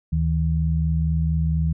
sine tone pair together, 75.3 / 159.56 Hz, D2 / D#3, +44 / +44 cents, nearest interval octave + minor second, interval 1300 cents, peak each -21 dBFS, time 0.12-1.73 s, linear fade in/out 10 ms, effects none

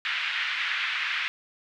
pink band-pass noise, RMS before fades -29 dBFS, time 0.05-1.28 s, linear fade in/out 0 ms, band 1600 to 3100 Hz, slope 24 dB/octave, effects none

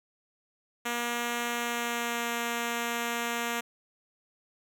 5% pulse tone with pitch glide, 238.2 to 235.5 Hz, A#3 to A#3, +38 to +18 cents, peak -18 dBFS, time 0.85-3.61 s, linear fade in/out 10 ms, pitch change -20 cents, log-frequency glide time 1.48-2.3 s, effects none

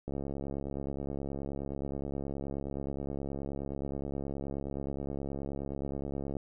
click train, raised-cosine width 2 ms, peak -24 dBFS, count 438, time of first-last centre 0.08-6.368 s, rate 69.5 Hz, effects none

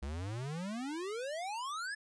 square exponential sweep, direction up, 65.41 to 1749 Hz, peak -38 dBFS, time 0.02-1.95 s, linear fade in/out 10 ms, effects resampled to 22050 Hz + 13-bit

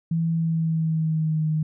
sine tone with pitch glide, 164.81 to 155.56 Hz, E3 to D#3, 0 to 0 cents, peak -20 dBFS, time 0.11-1.63 s, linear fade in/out 5 ms, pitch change -100 cents, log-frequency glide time 0.32-1.48 s, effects none

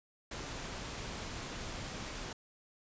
pink noise, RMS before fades -42 dBFS, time 0.31-2.33 s, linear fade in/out 5 ms, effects resampled to 16000 Hz

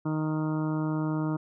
harmonic tone, 155.4 Hz, D#3, 2 cents flat, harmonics 1 / 2 / 3 / 4 / 5 / 6 / 7 / 8 / 9, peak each -29 / -29 / -43 / -41 / -48 / -41 / -46 / -43 / -47 dBFS, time 0.05-1.37 s, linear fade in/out 10 ms, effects none

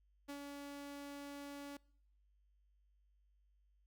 sawtooth tone with ADSR envelope, 284.1 Hz, C#4, 43 cents sharp, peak -40 dBFS, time 0.28-1.77 s, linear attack 17 ms, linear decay 86 ms, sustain -3 dB, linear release 4 ms, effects noise-tail reverb RT60 0.7 s tail -25 dB re dry + added 50 Hz sine -70 dBFS peak until 3.86 s

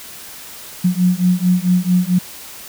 sine beating tone pair, 178.4 / 182.9 Hz, F3 / F#3, +37 / -20 cents, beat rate 4.5 Hz, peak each -15 dBFS, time 0.84-2.19 s, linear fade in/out 10 ms, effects white hiss -35 dBFS RMS until 2.68 s

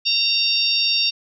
harmonic tone, 922 Hz, A#5, 19 cents flat, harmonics 3 / 4 / 5 / 6, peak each -22 / -22 / -22 / -22 dBFS, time 0.05-1.11 s, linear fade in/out 20 ms, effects none

